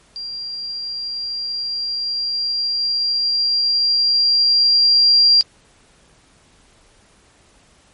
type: tone with level ramp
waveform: sine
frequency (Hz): 4758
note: D8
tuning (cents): +22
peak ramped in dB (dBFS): -26 to -8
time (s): 0.16-5.41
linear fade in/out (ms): 0
effects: pink hiss -53 dBFS RMS until 7.93 s + MP3 48 kbps